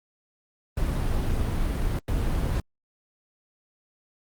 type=noise bursts at uneven times; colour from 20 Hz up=brown; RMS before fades=-25 dBFS; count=2; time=0.77-1.99 / 2.08-2.6 s; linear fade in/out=2 ms; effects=Opus 32 kbps